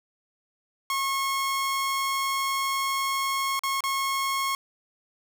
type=tone with dropouts; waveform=sawtooth; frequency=1088 Hz; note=C#6; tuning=33 cents flat; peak=-21 dBFS; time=0.9-4.55 s; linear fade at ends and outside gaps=1 ms; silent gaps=3.593-3.635 / 3.806-3.838 s; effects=none